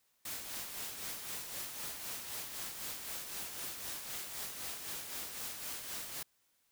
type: noise with tremolo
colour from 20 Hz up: white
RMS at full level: -41 dBFS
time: 0.25-6.23 s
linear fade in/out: 5 ms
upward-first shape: sine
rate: 3.9 Hz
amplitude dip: 45%
effects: white hiss -75 dBFS RMS until 6.71 s